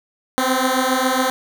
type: beating tone pair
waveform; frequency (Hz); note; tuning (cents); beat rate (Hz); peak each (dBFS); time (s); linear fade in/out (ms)
10% pulse; 255.3 / 262.6; C4 / C4; -42 / +6; 7.3; -11; 0.38-1.3; 0
effects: none